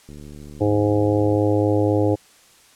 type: click train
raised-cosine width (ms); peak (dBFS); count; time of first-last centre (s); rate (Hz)
3; -27; 95; 0.09-1.367; 73.6
type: harmonic tone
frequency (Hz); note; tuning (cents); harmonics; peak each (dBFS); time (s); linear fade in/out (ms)
103.83; G#2; 0; 1 / 3 / 4 / 5 / 6 / 7 / 8; -21 / -20 / -23 / -22 / -33 / -31 / -32; 0.6-2.16; 20
effects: white hiss -52 dBFS RMS until 2.75 s + low-pass 10000 Hz 12 dB/octave